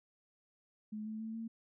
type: tone with pitch steps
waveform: sine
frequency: 213.7 / 217.8 / 222 / 226.3 Hz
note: G#3 / A3 / A3 / A3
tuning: +50 / -17 / +16 / +49 cents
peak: -39 dBFS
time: 0.92-1.48 s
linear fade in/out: 10 ms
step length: 140 ms
effects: none